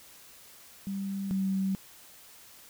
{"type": "tone pair in turn", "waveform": "sine", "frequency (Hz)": [196.1, 192.29], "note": ["G3", "G3"], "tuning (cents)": [1, -33], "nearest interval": "unison", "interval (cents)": 34, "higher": "first", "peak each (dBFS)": [-31, -26], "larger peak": "second", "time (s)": [[0.87, 1.31], [1.31, 1.75]], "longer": "neither", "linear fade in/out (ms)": 0, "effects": ["white hiss -53 dBFS RMS until 2.69 s"]}